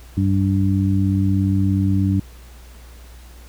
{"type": "harmonic tone", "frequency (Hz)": 96.9, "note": "G2", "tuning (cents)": -20, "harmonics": [1, 2, 3], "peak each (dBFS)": [-17, -20, -22], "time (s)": [0.17, 2.2], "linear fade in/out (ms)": 5, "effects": ["added 60 Hz sine -39 dBFS peak until 3.48 s", "pink hiss -48 dBFS RMS until 3.48 s"]}